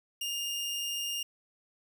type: tone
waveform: sawtooth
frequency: 2822 Hz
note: F7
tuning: 17 cents sharp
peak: -29 dBFS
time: 0.21-1.23 s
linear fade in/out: 5 ms
effects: none